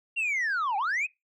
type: linear two-way sweep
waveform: sine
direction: down then up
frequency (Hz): 2797 to 755 to 2602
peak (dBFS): -23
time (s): 0.16-1.07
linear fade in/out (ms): 20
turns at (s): 0.77
effects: noise-tail reverb RT60 0.2 s tail -24 dB re dry + tanh soft clip ceiling -24 dBFS